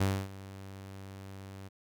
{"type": "tone with ADSR envelope", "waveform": "sawtooth", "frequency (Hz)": 97, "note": "G2", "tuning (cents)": -18, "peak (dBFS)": -21, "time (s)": [0, 1.69], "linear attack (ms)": 10, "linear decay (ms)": 270, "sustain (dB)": -19, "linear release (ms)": 18, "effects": []}